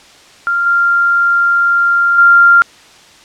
sine tone with level steps, 1391 Hz, F6, 7 cents flat, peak -11 / -8 / -3 dBFS, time 0.47-2.62 s, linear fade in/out 0 ms, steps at 0.66 / 2.18 s, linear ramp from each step 5 ms, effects white hiss -41 dBFS RMS until 3.24 s + low-pass 6000 Hz 12 dB/octave

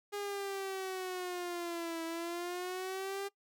sawtooth linear two-way sweep, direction down then up, 410.3 to 327.4 to 400.1 Hz, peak -33 dBFS, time 0.12-3.29 s, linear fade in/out 20 ms, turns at 2.04 s, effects noise-tail reverb RT60 0.1 s tail -21 dB re dry

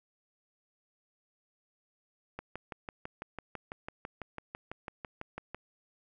click train, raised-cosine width 0.5 ms, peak -24 dBFS, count 20, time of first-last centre 2.39-5.546 s, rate 6.02 Hz, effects none

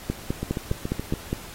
two click trains, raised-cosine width 3 ms, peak -11 / -14 dBFS, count 7 / 6, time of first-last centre 0.1-1.33 / 0.43-1.137 s, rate 4.88 / 7.07 Hz, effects pink hiss -42 dBFS RMS until 1.54 s + AAC 48 kbps

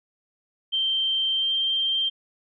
sine tone with pitch glide, 3136 to 3158 Hz, G7 to G7, 0 to +12 cents, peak -21 dBFS, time 0.72-2.1 s, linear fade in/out 20 ms, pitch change +12 cents, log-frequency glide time 1.34-1.54 s, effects none

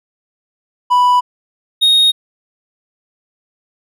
triangle tone pair in turn, 987.8 / 3729 Hz, B5 / A#7, 0 / 0 cents, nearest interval octave + major seventh, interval 2300 cents, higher second, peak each -6 dBFS, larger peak neither, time 0.9-1.21 / 1.81-2.12 s, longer neither, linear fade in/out 20 ms, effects none

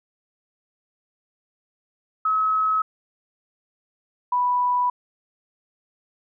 sine tone pair in turn, 1284 / 986 Hz, E6 / B5, -46 / -3 cents, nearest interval perfect fourth, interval 457 cents, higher first, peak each -18 dBFS, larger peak neither, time 2.25-2.82 / 4.32-4.9 s, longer second, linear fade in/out 5 ms, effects none

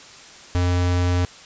square tone, 89 Hz, F2, 33 cents sharp, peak -18 dBFS, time 0.55-1.25 s, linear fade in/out 0 ms, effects white hiss -43 dBFS RMS until 1.45 s + resampled to 16000 Hz

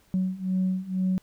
sine beating tone pair, 185.1 / 187.2 Hz, F#3 / F#3, +1 / +20 cents, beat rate 2.1 Hz, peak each -27 / -25 dBFS, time 0.14-1.18 s, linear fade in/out 0 ms, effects tanh soft clip ceiling -18 dBFS + pink hiss -62 dBFS RMS until 1.22 s

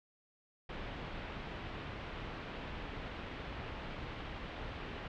pink low-pass noise, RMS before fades -44 dBFS, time 0.69-5.08 s, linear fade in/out 5 ms, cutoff 3300 Hz, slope 24 dB/octave, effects none

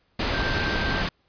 sine tone in noise, 1568 Hz, G6, in tune, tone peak -29 dBFS, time 0.34-1.02 s, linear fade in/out 5 ms, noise pink, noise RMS -25 dBFS, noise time 0.19-1.09 s, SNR -7 dB, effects pink hiss -67 dBFS RMS until 1.28 s + resampled to 11025 Hz

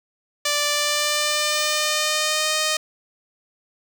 5% pulse tone with pitch glide, 587.3 to 618.6 Hz, D5 to D#5, 0 to -10 cents, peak -8 dBFS, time 0.45-2.77 s, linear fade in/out 5 ms, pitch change +90 cents, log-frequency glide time 0.71-2.55 s, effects none

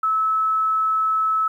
sine tone, 1300 Hz, E6, 24 cents flat, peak -17 dBFS, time 0.03-1.48 s, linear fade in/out 5 ms, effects 9-bit

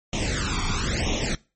pink noise with flanger, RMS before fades -25 dBFS, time 0.13-1.35 s, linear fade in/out 2 ms, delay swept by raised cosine 0.32 to 0.89 ms, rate 1 Hz, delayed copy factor +0.9, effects noise-tail reverb RT60 0.3 s tail -22 dB re dry + MP3 32 kbps

